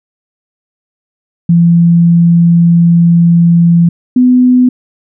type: tone pair in turn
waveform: sine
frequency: 170 / 250.8 Hz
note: F3 / B3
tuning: -46 / +27 cents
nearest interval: perfect fifth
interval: 673 cents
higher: second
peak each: -3 dBFS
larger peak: neither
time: 1.49-3.89 / 4.16-4.69 s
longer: first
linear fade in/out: 5 ms
effects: none